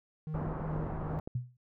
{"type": "tone with tremolo", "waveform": "triangle", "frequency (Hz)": 155.56, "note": "D#3", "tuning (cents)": 0, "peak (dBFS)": -32, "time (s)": [0.27, 1.19], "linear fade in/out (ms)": 0, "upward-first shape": "sine", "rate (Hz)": 2.5, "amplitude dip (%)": 50}
{"type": "low-pass noise", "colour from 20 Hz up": "pink", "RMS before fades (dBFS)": -38, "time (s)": [0.34, 1.2], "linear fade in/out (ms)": 2, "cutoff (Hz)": 1200, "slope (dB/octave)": 24}
{"type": "clicks", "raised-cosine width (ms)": 2, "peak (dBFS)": -26, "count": 6, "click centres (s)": [0.416, 0.597, 0.762, 0.866, 1.067, 1.275]}
{"type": "tone with exponential decay", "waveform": "sine", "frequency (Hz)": 123.5, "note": "B2", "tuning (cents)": 0, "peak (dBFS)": -27, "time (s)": [1.35, 1.57], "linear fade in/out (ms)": 5, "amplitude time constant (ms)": 46}
{"effects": []}